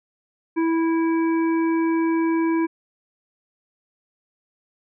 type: harmonic tone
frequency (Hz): 328.3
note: E4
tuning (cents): -7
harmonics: 1 / 3 / 5 / 7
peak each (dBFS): -18 / -29 / -36 / -36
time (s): 0.56-2.67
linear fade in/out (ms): 20
effects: none